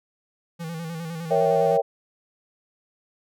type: tone with vibrato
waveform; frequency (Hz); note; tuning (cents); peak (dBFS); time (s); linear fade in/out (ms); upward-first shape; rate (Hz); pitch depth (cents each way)
square; 164.81; E3; 0; -31; 0.59-1.78; 20; square; 9.8; 50
type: chord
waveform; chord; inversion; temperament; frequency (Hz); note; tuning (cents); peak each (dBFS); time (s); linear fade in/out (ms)
sine; A# diminished seventh; none; equal; 466.2 / 554.4 / 659.3 / 784; A#4 / C#5 / E5 / G5; 0 / 0 / 0 / 0; -22 / -22 / -24 / -24; 1.3-1.82; 20
effects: none